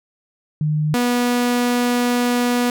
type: tone pair in turn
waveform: sine / sawtooth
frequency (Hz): 152.2 / 243.7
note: D#3 / B3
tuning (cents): -38 / -23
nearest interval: minor sixth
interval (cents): 815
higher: second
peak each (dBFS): -16 / -12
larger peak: second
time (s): 0.61-0.94 / 0.94-2.7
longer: second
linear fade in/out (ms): 2
effects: none